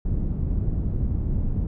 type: low-pass noise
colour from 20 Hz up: pink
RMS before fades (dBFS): -24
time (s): 0.05-1.67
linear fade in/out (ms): 5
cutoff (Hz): 170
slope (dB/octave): 12
effects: none